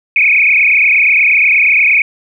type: tone with frequency modulation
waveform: sine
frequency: 2353 Hz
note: D7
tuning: 3 cents sharp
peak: -6 dBFS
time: 0.16-2.02 s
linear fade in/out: 2 ms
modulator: 28.4 Hz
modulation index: 6.3
effects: none